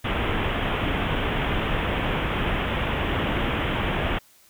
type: low-pass noise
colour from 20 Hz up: pink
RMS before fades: -25 dBFS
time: 0.04-4.19 s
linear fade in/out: 10 ms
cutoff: 3400 Hz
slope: 96 dB/octave
effects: white hiss -56 dBFS RMS until 4.49 s